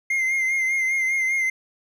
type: tone with vibrato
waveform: triangle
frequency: 2102 Hz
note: C7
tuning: 7 cents sharp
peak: -18 dBFS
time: 0.1-1.5 s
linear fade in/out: 5 ms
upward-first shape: triangle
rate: 5 Hz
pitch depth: 45 cents each way
effects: none